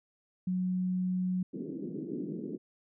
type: tone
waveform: sine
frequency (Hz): 183.4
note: F#3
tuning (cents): -15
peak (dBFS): -28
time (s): 0.47-1.43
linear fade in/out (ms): 5
type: band-pass noise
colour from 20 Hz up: white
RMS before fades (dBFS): -38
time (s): 1.53-2.58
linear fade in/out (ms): 20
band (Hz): 160 to 390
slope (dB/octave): 48
effects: none